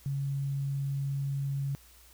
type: tone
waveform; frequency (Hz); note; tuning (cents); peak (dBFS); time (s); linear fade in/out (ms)
sine; 138.59; C#3; 0; -29; 0.06-1.75; 0
effects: added 60 Hz sine -58 dBFS peak until 2.13 s + white hiss -58 dBFS RMS until 2.13 s